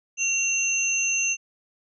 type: tone pair together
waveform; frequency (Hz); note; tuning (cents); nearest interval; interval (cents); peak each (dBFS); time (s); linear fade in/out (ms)
sine; 2740 / 6255; F7 / G8; -34 / -5; octave + major second; 1429; -24; 0.17-1.37; 50
effects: none